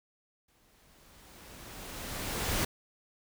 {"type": "noise with exponential growth", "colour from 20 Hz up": "pink", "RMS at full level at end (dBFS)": -29, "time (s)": [0.48, 2.65], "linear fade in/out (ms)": 5, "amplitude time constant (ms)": 470, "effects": []}